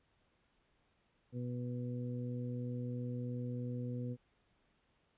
harmonic tone, 123 Hz, B2, 7 cents flat, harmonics 1 / 2 / 3 / 4, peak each -39 / -42 / -54 / -48 dBFS, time 1.32-4.17 s, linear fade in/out 50 ms, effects pink hiss -75 dBFS RMS until 5.17 s + resampled to 8000 Hz

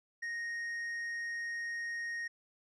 sine tone with tanh clipping, 1864.7 Hz, A#6, in tune, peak -37 dBFS, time 0.22-2.28 s, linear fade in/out 10 ms, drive 5 dB, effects none

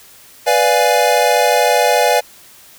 square chord, B diminished seventh, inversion none, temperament equal, 493.9 / 587.3 / 698.5 / 830.6 Hz, B4 / D5 / F5 / Ab5, 0 / 0 / 0 / 0 cents, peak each -17 dBFS, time 0.46-2.21 s, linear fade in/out 20 ms, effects white hiss -43 dBFS RMS until 2.78 s

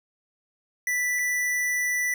square tone pair in turn, 1975.5 / 1975.5 Hz, B6 / B6, 0 / 0 cents, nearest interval unison, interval 0 cents, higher neither, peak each -24 dBFS, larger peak neither, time 0.87-1.19 / 1.19-2.14 s, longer second, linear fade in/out 2 ms, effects none

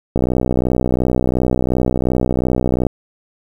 click train, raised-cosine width 2 ms, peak -3 dBFS, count 171, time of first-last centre 0.16-2.867 s, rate 62.8 Hz, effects 7-bit

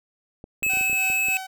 clicks, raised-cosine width 2 ms, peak -26 dBFS, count 10, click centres 0.441 / 0.625 / 0.665 / 0.736 / 0.772 / 0.811 / 0.898 / 0.93 / 1.101 / 1.285 s
square tone, 2591 Hz, E7, 30 cents flat, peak -21 dBFS, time 0.63-1.37 s, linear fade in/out 0 ms
sawtooth tone with tremolo, 759 Hz, F#5, 44 cents sharp, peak -27 dBFS, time 0.69-1.47 s, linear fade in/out 10 ms, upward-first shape sine, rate 3.3 Hz, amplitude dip 65%
effects none

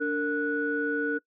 sine tone cluster, 290.8 / 458 / 1473 Hz, D4 / A#4 / F#6, -17 / -31 / -8 cents, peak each -29 dBFS, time 0-1.19 s, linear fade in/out 20 ms, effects noise-tail reverb RT60 0.1 s tail -22 dB re dry + tanh soft clip ceiling -15 dBFS

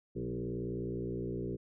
sine tone with frequency modulation, 261.6 Hz, C4, in tune, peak -34 dBFS, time 0.15-1.57 s, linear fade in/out 20 ms, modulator 59.5 Hz, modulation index 3, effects none

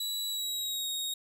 sawtooth tone with pitch glide, 3924 to 3755 Hz, B7 to A#7, -12 to +12 cents, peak -29 dBFS, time 0-1.14 s, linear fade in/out 5 ms, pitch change -76 cents, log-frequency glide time 0.27-0.88 s, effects none

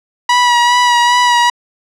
sawtooth tone with vibrato, 970 Hz, B5, 31 cents flat, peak -4 dBFS, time 0.29-1.5 s, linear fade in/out 5 ms, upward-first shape sine, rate 2.5 Hz, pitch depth 24 cents each way, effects low-pass 6000 Hz 12 dB/octave

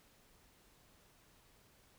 silence, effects pink hiss -67 dBFS RMS until 1.98 s

